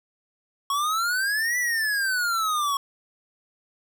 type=exponential two-way sweep; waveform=square; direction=up then down; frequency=1100 to 1989 to 1100 Hz; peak=-23 dBFS; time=0.7-2.77 s; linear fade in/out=2 ms; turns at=1.58 s; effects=10-bit